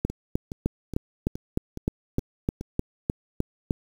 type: two click trains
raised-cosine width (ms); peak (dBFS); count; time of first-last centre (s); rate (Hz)
3; -20 / -10; 7 / 13; 0.1-2.61 / 0.05-3.709; 2.39 / 3.28
effects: 7-bit